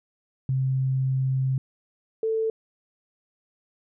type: tone pair in turn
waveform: sine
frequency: 132 / 444 Hz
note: C3 / A4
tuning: +16 / +16 cents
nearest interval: octave + major sixth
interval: 2100 cents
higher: second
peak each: -21 / -22 dBFS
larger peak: first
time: 0.49-1.58 / 2.23-2.5 s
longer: first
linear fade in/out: 2 ms
effects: none